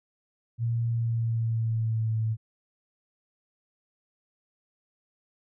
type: tone with pitch glide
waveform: sine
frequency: 116.54 to 110.89 Hz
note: A#2 to A2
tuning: 0 to +14 cents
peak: -24 dBFS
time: 0.58-2.37 s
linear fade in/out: 50 ms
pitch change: -86 cents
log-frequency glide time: 0.87-2.14 s
effects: none